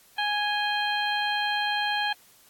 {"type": "harmonic tone with a mistuned harmonic", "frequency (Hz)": 830.6, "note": "G#5", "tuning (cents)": 0, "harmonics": [1, 2, 3, 4, 5], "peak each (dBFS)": [-28, -29, -34, -31, -36], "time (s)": [0.18, 2.13], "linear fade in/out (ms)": 5, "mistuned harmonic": 4, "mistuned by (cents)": -70, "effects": ["white hiss -57 dBFS RMS until 2.49 s", "AAC 64 kbps"]}